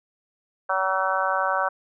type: harmonic tone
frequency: 189.7 Hz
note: F#3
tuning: 43 cents sharp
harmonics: 3 / 4 / 5 / 6 / 7 / 8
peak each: -28 / -28 / -28 / -28 / -28 / -28 dBFS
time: 0.69-1.69 s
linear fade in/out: 10 ms
effects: none